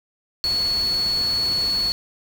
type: tone in noise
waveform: sine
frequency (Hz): 4393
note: C#8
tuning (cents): -16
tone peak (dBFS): -19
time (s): 0.44-1.92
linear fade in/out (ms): 0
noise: pink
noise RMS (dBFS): -34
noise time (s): 0.44-1.92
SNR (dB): +12
effects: none